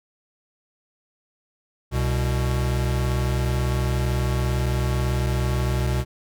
square tone pair together, 65.41 / 123.37 Hz, C2 / B2, 0 / -1 cents, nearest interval major seventh, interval 1099 cents, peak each -24 / -24 dBFS, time 1.91-6.05 s, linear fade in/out 50 ms, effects none

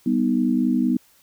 sine chord, G augmented, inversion none, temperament equal, 196 / 246.9 / 311.1 Hz, G3 / B3 / D#4, 0 / 0 / 0 cents, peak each -24 / -19 / -24 dBFS, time 0.06-0.97 s, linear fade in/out 5 ms, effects white hiss -57 dBFS RMS until 1.22 s

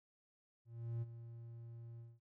triangle tone with ADSR envelope, 116.54 Hz, A#2, in tune, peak -35 dBFS, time 0.65-2.2 s, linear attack 370 ms, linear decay 28 ms, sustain -12 dB, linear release 210 ms, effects none

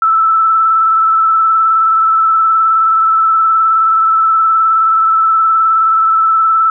sine tone with vibrato, 1318.5 Hz, E6, in tune, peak -7 dBFS, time 0.02-6.7 s, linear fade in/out 2 ms, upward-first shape triangle, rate 19 Hz, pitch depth 28 cents each way, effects none

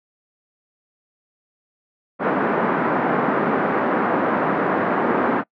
pink band-pass noise, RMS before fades -20 dBFS, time 2.19-5.44 s, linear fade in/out 50 ms, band 200 to 1600 Hz, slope 24 dB/octave, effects noise-tail reverb RT60 0.1 s tail -24 dB re dry

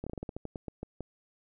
slowing click train, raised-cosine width 2 ms, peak -24 dBFS, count 13, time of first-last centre 0.04-1.007 s, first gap 26 ms, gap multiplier 1.19, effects none

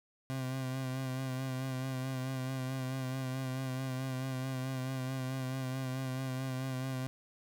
30% pulse tone with vibrato, 130.7 Hz, C3, 1 cent flat, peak -32 dBFS, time 0.3-7.07 s, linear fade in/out 0 ms, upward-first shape sine, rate 4.6 Hz, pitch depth 31 cents each way, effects none

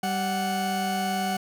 40% pulse tone pair together, 194.48 / 740 Hz, G3 / F#5, -13 / 0 cents, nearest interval octave + major seventh, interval 2313 cents, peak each -28 / -26 dBFS, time 0.03-1.37 s, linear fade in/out 5 ms, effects none

